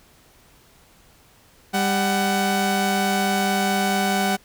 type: tone pair together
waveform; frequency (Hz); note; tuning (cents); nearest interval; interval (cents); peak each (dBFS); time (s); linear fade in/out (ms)
sawtooth; 198.38 / 749; G3 / F#5; +21 / +21; octave + major seventh; 2300; -18; 1.73-4.37; 20
effects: pink hiss -54 dBFS RMS until 4.44 s